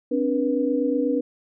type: tone cluster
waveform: sine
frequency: 263.1 / 291.3 / 484.2 Hz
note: C4 / D4 / B4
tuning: +10 / -14 / -34 cents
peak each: -24 dBFS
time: 0.11-1.21 s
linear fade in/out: 10 ms
effects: none